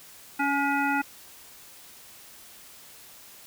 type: harmonic tone with a mistuned harmonic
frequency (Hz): 280.5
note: C#4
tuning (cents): +21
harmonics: 1 / 3 / 5 / 7 / 9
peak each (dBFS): -28 / -27 / -28 / -34 / -34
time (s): 0.39-1.02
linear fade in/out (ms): 10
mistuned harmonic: 5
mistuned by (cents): +32
effects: white hiss -49 dBFS RMS until 3.46 s